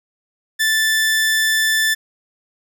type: tone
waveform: sawtooth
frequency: 1760 Hz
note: A6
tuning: in tune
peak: -11 dBFS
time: 0.59-1.95 s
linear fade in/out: 20 ms
effects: none